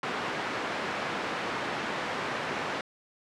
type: band-pass noise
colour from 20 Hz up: white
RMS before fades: -33 dBFS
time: 0.03-2.81 s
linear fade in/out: 2 ms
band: 160 to 1700 Hz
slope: 12 dB/octave
effects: low-pass 8000 Hz 12 dB/octave